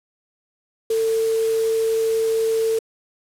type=tone in noise; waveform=sine; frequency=448 Hz; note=A4; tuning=31 cents sharp; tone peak=-17 dBFS; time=0.9-2.79 s; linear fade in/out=5 ms; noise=white; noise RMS=-35 dBFS; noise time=0.9-2.79 s; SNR=+15 dB; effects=low-pass 12000 Hz 12 dB/octave